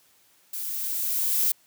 violet noise with level ramp, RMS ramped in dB -33 to -22 dBFS, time 0.53-1.52 s, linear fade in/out 5 ms, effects white hiss -61 dBFS RMS until 1.66 s + high-pass 80 Hz 12 dB/octave

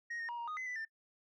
sine tone with pitch steps, 1874 / 1842 / 951 / 940 / 1241 / 2038 / 1987 / 1788 Hz, A#6 / A#6 / A#5 / A#5 / D#6 / C7 / B6 / A6, +9 / -21 / +34 / +14 / -5 / -46 / +10 / +27 cents, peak -36 dBFS, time 0.1-0.852 s, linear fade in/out 10 ms, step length 94 ms, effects noise-tail reverb RT60 0.1 s tail -24 dB re dry + tanh soft clip ceiling -37 dBFS

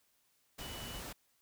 sine tone in noise, 2960 Hz, F#7, in tune, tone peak -49 dBFS, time 0.6-1 s, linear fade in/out 10 ms, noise pink, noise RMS -45 dBFS, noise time 0.58-1.13 s, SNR -7 dB, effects white hiss -74 dBFS RMS until 1.41 s

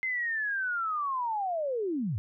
sine linear sweep, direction down, 2086 to 87.3 Hz, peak -28 dBFS, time 0.03-2.18 s, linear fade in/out 0 ms, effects none

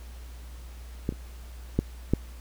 clicks, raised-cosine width 3 ms, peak -13 / -25 / -9 / -8 dBFS, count 4, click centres 1.091 / 1.124 / 1.79 / 2.136 s, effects added 60 Hz sine -40 dBFS peak until 2.4 s + pink hiss -53 dBFS RMS until 2.4 s

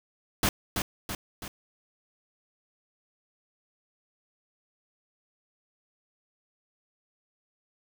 pink noise with echo, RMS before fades -24 dBFS, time 0.43-0.49 s, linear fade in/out 2 ms, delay 330 ms, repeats 3, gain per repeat -5 dB, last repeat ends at 1.48 s, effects none

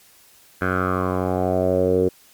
10% pulse tone with low-pass filter sweep, 92.2 Hz, F#2, 6 cents flat, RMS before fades -20 dBFS, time 0.61-2.09 s, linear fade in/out 10 ms, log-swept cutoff 1600 to 420 Hz, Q 4.8, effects white hiss -52 dBFS RMS until 2.33 s + MP3 96 kbps

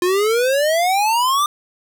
square exponential sweep, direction up, 349.2 to 1211 Hz, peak -15 dBFS, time 0.02-1.46 s, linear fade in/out 2 ms, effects none

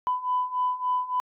sine beating tone pair, 998 / 1001.5 Hz, B5 / B5, +18 / +24 cents, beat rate 3.5 Hz, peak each -28 / -25 dBFS, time 0.07-1.2 s, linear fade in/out 0 ms, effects tanh soft clip ceiling -16 dBFS

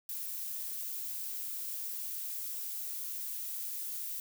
violet noise, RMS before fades -39 dBFS, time 0.09-4.2 s, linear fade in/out 2 ms, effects none

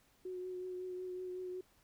sine tone with vibrato, 366.3 Hz, F#4, 17 cents flat, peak -40 dBFS, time 0.25-1.61 s, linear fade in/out 5 ms, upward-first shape triangle, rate 5.4 Hz, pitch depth 22 cents each way, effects pink hiss -70 dBFS RMS until 1.83 s

